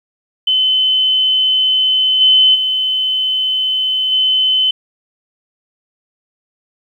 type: tone with level steps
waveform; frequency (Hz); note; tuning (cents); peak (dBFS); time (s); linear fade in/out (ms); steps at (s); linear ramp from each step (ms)
sine; 3045; F#7; +49; -10 / -6 / -13 / -10; 0.47-4.71; 5; 2.2 / 2.54 / 4.11; 20
effects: 8-bit